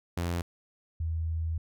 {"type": "tone pair in turn", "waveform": ["sawtooth", "sine"], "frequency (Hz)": [86.3, 81.23], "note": ["F2", "E2"], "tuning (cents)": [-20, -25], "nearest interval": "minor second", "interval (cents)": 105, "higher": "first", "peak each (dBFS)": [-25, -28], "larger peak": "first", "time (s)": [[0.17, 0.42], [1, 1.58]], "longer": "second", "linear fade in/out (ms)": 5, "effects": []}